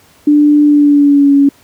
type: tone with pitch glide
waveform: sine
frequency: 295.1 to 280.5 Hz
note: D4 to C#4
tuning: +8 to +21 cents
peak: -4 dBFS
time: 0.27-1.49 s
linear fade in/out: 5 ms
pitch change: -87 cents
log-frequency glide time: 0.64-1.33 s
effects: pink hiss -46 dBFS RMS until 1.63 s + high-pass 80 Hz 12 dB/octave